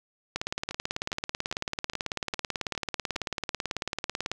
two click trains, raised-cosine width 0.2 ms, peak -12 / -19 dBFS, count 73 / 7, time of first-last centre 0.36-4.316 / 0.71-3.159 s, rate 18.2 / 2.45 Hz, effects none

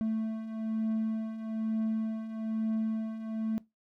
triangle beating tone pair, 220 / 221.1 Hz, A3 / A3, 0 / +9 cents, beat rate 1.1 Hz, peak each -35 / -29 dBFS, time 0.01-3.58 s, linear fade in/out 0 ms, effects noise-tail reverb RT60 0.2 s tail -21 dB re dry

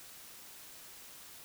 silence, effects white hiss -52 dBFS RMS until 1.44 s

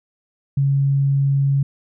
sine tone, 138.59 Hz, C#3, in tune, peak -14 dBFS, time 0.57-1.63 s, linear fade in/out 5 ms, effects none

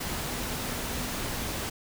sine tone in noise, 243.7 Hz, B3, 23 cents flat, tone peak -42 dBFS, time 0.28-1.14 s, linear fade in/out 10 ms, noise pink, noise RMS -33 dBFS, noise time 0-1.7 s, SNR -12 dB, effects none

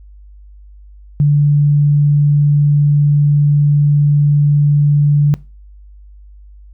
sine tone, 145.8 Hz, D3, 12 cents flat, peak -7 dBFS, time 1.2-5.34 s, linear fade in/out 0 ms, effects noise-tail reverb RT60 0.3 s tail -21 dB re dry + added 50 Hz sine -36 dBFS peak until 6.73 s

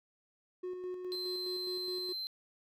triangle tone with tremolo, 364.4 Hz, F#4, 26 cents flat, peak -34 dBFS, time 0.63-2.13 s, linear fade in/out 10 ms, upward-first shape square, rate 4.8 Hz, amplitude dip 40%
triangle tone, 4100 Hz, C8, 36 cents flat, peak -35 dBFS, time 1.12-2.27 s, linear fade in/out 0 ms
effects tanh soft clip ceiling -29 dBFS

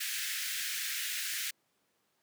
pink high-pass noise, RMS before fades -36 dBFS, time 0-1.51 s, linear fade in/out 10 ms, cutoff 1600 Hz, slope 48 dB/octave, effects pink hiss -75 dBFS RMS until 2.22 s + high-pass 200 Hz 12 dB/octave

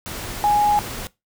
sine tone in noise, 830.6 Hz, G#5, in tune, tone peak -14 dBFS, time 0.44-0.79 s, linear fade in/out 0 ms, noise pink, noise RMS -31 dBFS, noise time 0.06-1.07 s, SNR +14 dB, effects noise-tail reverb RT60 0.2 s tail -20 dB re dry

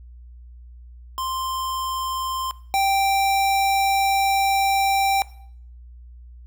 square tone pair in turn, 1046.5 / 784 Hz, C6 / G5, 0 / 0 cents, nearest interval perfect fourth, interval 500 cents, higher first, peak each -25 / -18 dBFS, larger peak second, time 1.18-2.51 / 2.74-5.22 s, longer second, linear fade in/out 0 ms, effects noise-tail reverb RT60 0.6 s tail -19 dB re dry + added 60 Hz sine -40 dBFS peak until 6.46 s

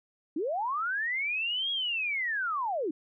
sine linear two-way sweep, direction up then down, 277.2 to 3322 to 277.2 Hz, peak -28 dBFS, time 0.36-2.91 s, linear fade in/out 5 ms, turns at 1.71 s, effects none

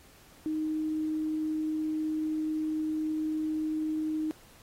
sine tone, 311.1 Hz, D#4, in tune, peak -28 dBFS, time 0.46-4.31 s, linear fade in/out 0 ms, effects pink hiss -57 dBFS RMS until 4.62 s + AAC 48 kbps

